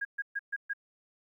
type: tone bursts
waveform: sine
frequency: 1632 Hz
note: G#6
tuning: 31 cents flat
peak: -30 dBFS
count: 5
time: 0.01-0.735 s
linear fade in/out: 10 ms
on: 41 ms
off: 130 ms
effects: 12-bit